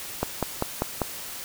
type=click train; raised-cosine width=1 ms; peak=-9 dBFS; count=5; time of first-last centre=0.23-1.017 s; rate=5.08 Hz; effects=white hiss -37 dBFS RMS until 1.44 s